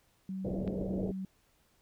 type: tone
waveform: sine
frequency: 190 Hz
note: F#3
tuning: 46 cents sharp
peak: -35 dBFS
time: 0.29-1.25 s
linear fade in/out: 2 ms
type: low-pass noise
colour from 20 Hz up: white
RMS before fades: -37 dBFS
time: 0.44-1.12 s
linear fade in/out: 10 ms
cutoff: 600 Hz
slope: 48 dB/octave
type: click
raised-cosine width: 0.3 ms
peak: -33 dBFS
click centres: 0.677 s
effects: pink hiss -70 dBFS RMS until 1.81 s